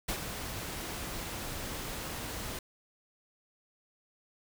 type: noise with ADSR envelope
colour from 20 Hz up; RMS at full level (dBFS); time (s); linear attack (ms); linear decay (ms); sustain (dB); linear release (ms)
pink; -32; 0.08-2.59; 10; 89; -7; 3
effects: none